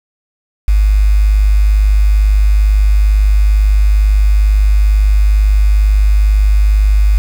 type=tone with quantisation; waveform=sine; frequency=51.1 Hz; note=G#1; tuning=27 cents flat; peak=-6 dBFS; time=0.68-7.18 s; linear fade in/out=0 ms; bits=5; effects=none